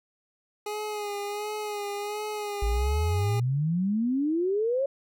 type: tone with vibrato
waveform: 25% pulse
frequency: 415.3 Hz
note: G#4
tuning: in tune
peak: -27 dBFS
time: 0.66-3.4 s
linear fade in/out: 5 ms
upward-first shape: sine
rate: 1.4 Hz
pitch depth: 39 cents each way
type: exponential sweep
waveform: sine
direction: up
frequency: 51.91 to 563 Hz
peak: -23 dBFS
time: 2.62-4.86 s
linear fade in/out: 5 ms
effects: none